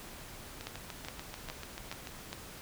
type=two click trains; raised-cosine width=0.2 ms; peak=-24 / -21 dBFS; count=11 / 5; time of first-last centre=0.61-2.072 / 0.67-2.33 s; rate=6.84 / 2.41 Hz; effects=pink hiss -48 dBFS RMS until 2.61 s